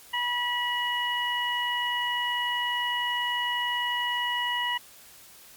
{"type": "harmonic tone", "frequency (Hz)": 971, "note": "B5", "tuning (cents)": -30, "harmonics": [1, 2, 3], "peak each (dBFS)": [-30, -30, -30], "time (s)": [0.13, 4.78], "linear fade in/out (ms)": 10, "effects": ["white hiss -51 dBFS RMS until 5.56 s", "Opus 48 kbps"]}